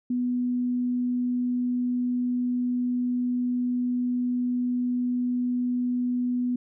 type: tone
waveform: sine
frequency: 246.9 Hz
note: B3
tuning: in tune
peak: -23 dBFS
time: 0.1-6.56 s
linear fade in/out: 5 ms
effects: none